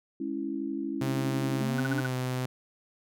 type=chord; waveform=sine; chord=C# minor; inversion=second; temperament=equal; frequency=207.7 / 277.2 / 329.6 Hz; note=G#3 / C#4 / E4; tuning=0 / 0 / 0 cents; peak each=-38 / -33 / -34 dBFS; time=0.2-1.62 s; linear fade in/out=5 ms
type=tone with pitch glide; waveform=sawtooth; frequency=133 to 127.73 Hz; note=C3 to C3; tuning=+29 to -41 cents; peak=-25 dBFS; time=1.01-2.46 s; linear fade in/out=5 ms; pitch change=-70 cents; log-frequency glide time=1.84-2.15 s
type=linear sweep; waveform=triangle; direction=up; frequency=206.3 to 300 Hz; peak=-28 dBFS; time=1.6-2.02 s; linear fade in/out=20 ms
type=tone bursts; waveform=sine; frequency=1480 Hz; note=F#6; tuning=in tune; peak=-29 dBFS; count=5; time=1.78-2.065 s; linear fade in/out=5 ms; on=21 ms; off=45 ms
effects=none